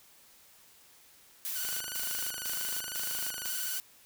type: noise bursts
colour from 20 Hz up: blue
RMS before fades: -36 dBFS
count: 5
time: 1.45-3.8 s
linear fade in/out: 0 ms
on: 350 ms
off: 150 ms
type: tone with vibrato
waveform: 5% pulse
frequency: 1484 Hz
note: F#6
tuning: 5 cents sharp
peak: -26 dBFS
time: 1.55-3.79 s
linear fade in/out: 10 ms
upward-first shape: square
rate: 19 Hz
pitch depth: 38 cents each way
type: click train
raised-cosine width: 0.3 ms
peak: -26 dBFS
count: 48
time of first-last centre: 1.65-3.458 s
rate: 26 Hz
effects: white hiss -59 dBFS RMS until 4.05 s